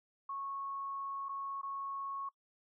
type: tone with dropouts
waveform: sine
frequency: 1101 Hz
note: C#6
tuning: 12 cents flat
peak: -38 dBFS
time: 0.29-2.29 s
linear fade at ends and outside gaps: 5 ms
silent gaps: 1.286-1.291 / 1.615-1.63 s
effects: noise-tail reverb RT60 0.1 s tail -22 dB re dry